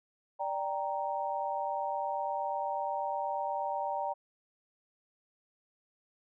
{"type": "chord", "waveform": "sine", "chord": "G minor", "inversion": "second", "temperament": "equal", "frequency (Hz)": [587.3, 784, 932.3], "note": ["D5", "G5", "Bb5"], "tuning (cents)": [0, 0, 0], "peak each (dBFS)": [-37, -35, -35], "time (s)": [0.39, 4.14], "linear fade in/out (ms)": 20, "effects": []}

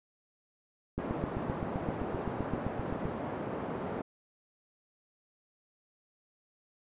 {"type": "click train", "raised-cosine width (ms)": 3, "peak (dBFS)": -20, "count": 17, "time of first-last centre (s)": [0.98, 3.055], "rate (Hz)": 7.71}
{"type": "band-pass noise", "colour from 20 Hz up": "pink", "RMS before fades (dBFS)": -37, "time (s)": [0.98, 4.02], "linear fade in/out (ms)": 10, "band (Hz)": [160, 910], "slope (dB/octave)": 12}
{"effects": ["resampled to 8000 Hz"]}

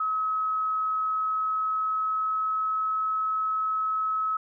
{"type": "tone with pitch glide", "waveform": "sine", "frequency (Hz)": [1281, 1288.4], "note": ["E6", "E6"], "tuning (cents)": [-50, -40], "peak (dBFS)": -24, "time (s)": [0, 4.37], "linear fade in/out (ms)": 5, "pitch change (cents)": 10, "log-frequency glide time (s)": [0.86, 3.01], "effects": []}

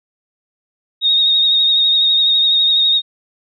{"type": "tone with vibrato", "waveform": "sine", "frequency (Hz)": 3729, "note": "A#7", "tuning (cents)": 0, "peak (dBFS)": -10, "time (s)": [1.01, 3.02], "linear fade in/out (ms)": 50, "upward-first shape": "sine", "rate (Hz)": 12, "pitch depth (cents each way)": 29, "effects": []}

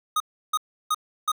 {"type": "tone bursts", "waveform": "square", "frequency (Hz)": 1244.5, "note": "D#6", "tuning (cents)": 0, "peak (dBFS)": -21, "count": 4, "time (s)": [0.16, 1.318], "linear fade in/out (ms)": 5, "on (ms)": 42, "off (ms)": 330, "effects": []}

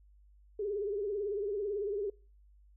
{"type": "tone with vibrato", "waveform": "sine", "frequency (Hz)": 408.3, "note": "G#4", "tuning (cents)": -29, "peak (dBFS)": -32, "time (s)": [0.59, 2.1], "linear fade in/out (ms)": 5, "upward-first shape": "triangle", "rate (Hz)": 18, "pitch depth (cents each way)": 120, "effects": ["noise-tail reverb RT60 0.4 s tail -24 dB re dry", "added 50 Hz sine -58 dBFS peak until 2.76 s"]}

